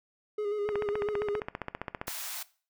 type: tone with vibrato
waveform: triangle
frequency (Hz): 415.3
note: G#4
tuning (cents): 0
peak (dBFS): -27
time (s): 0.38-1.4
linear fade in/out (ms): 5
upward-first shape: square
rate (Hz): 7.3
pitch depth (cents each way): 29
type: click train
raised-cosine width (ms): 0.5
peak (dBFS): -18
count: 22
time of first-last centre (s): 0.69-2.081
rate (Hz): 15.1
type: high-pass noise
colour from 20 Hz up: white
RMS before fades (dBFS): -38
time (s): 2.07-2.43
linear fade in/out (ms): 5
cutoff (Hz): 630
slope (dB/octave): 96
effects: noise-tail reverb RT60 0.4 s tail -19 dB re dry